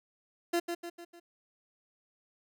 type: tone with echo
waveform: 30% pulse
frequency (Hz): 343.4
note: F4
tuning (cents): -29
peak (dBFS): -24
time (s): 0.53-0.6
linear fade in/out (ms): 10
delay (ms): 150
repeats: 4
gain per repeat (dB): -6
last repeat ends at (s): 1.2
effects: none